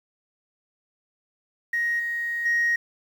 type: tone with level steps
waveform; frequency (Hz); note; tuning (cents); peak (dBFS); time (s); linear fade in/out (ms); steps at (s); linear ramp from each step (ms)
sine; 1878; A#6; +12; -21 / -25 / -18; 1.73-2.76; 5; 1.99 / 2.45; 10
effects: tanh soft clip ceiling -16 dBFS + 8-bit